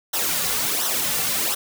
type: noise with flanger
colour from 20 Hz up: white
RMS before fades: -23 dBFS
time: 0.13-1.55 s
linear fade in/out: 10 ms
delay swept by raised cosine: 0.42 to 3.22 ms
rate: 1.4 Hz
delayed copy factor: -0.7
effects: none